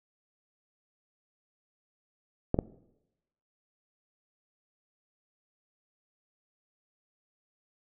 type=clicks; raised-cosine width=2 ms; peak=-11 dBFS; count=2; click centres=2.544 / 2.589 s; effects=noise-tail reverb RT60 0.9 s tail -20 dB re dry